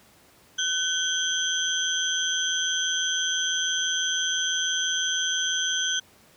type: tone cluster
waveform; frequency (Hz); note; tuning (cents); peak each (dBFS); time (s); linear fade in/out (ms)
sine; 1515 / 3154 / 3320 / 6120; F#6 / G7 / G#7 / G8; +40 / +10 / -1 / -42; -29; 0.58-6; 10
effects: pink hiss -56 dBFS RMS until 6.36 s + high-pass 80 Hz 12 dB/octave